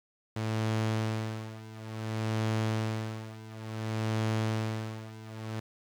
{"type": "tone with tremolo", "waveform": "sawtooth", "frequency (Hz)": 110, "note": "A2", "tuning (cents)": 0, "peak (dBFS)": -23, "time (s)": [0.36, 5.6], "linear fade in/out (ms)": 5, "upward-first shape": "sine", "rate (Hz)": 0.57, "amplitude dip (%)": 85, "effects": ["low-pass 7000 Hz 12 dB/octave", "9-bit"]}